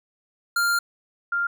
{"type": "tone pair in turn", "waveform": ["square", "sine"], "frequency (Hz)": [1396.9, 1396.9], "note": ["F6", "F6"], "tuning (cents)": [0, 0], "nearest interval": "unison", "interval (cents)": 0, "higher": "neither", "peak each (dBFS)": [-20, -21], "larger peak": "first", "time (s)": [[0.56, 0.79], [1.32, 1.47]], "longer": "first", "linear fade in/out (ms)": 5, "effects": []}